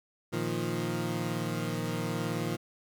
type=chord; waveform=20% pulse; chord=Bb suspended fourth; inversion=none; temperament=equal; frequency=116.54 / 155.56 / 174.61 Hz; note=Bb2 / Eb3 / F3; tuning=0 / 0 / 0 cents; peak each=-30 dBFS; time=0.32-2.57 s; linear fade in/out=20 ms; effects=none